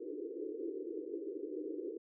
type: band-pass noise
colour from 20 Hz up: pink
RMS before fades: -42 dBFS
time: 0-1.98 s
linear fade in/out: 10 ms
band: 300 to 480 Hz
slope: 96 dB/octave
effects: none